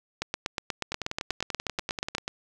two click trains, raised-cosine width 0.2 ms, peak -11 / -14 dBFS, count 17 / 15, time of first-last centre 0.22-2.15 / 0.92-2.279 s, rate 8.29 / 10.3 Hz, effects none

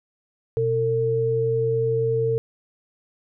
sine tone pair together, 123.47 / 451.8 Hz, B2 / A4, 0 / +46 cents, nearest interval octave + minor seventh, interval 2246 cents, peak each -25 / -20 dBFS, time 0.57-2.38 s, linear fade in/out 0 ms, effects none

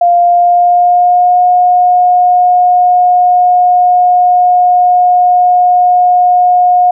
sine tone with pitch glide, 698.5 to 719.8 Hz, F5 to F#5, 0 to -48 cents, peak -4 dBFS, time 0.01-6.91 s, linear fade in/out 5 ms, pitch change +52 cents, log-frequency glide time 0.17-1.41 s, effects none

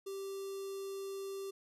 square tone with notch filter, 391 Hz, G4, 4 cents flat, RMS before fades -42 dBFS, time 0.06-1.51 s, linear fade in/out 10 ms, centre 1800 Hz, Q 0.57, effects resampled to 32000 Hz

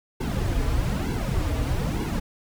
brown noise with flanger, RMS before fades -25 dBFS, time 0.2-2.2 s, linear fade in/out 10 ms, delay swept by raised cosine 1.6 to 5.6 ms, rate 1.1 Hz, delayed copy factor -0.9, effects none

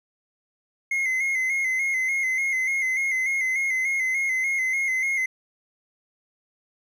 triangle tone with vibrato, 2100 Hz, C7, 6 cents sharp, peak -20 dBFS, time 0.91-5.26 s, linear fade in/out 5 ms, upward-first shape square, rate 3.4 Hz, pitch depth 43 cents each way, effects none

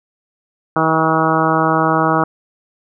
harmonic tone, 160 Hz, D#3, 49 cents sharp, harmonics 1 / 2 / 3 / 4 / 5 / 6 / 7 / 8 / 9, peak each -21 / -19 / -22 / -21 / -20 / -22 / -20 / -19 / -24 dBFS, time 0.76-2.24 s, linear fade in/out 2 ms, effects none

